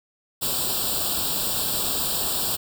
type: noise with comb filter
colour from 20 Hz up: white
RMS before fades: -25 dBFS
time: 0.41-2.57 s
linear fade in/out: 20 ms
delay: 0.24 ms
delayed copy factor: +0.95
effects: none